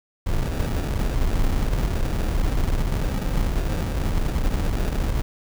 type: noise with sample-and-hold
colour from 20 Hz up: brown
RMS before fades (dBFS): -22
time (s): 0.26-5.22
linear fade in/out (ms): 10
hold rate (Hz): 1050
effects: none